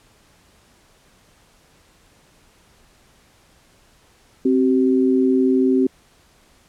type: tone pair together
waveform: sine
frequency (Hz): 262.6 / 381.4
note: C4 / G4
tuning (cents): +6 / -47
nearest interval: tritone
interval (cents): 647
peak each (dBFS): -15 / -18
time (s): 4.45-5.87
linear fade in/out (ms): 5
effects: pink hiss -55 dBFS RMS until 6.68 s + low-pass 11000 Hz 12 dB/octave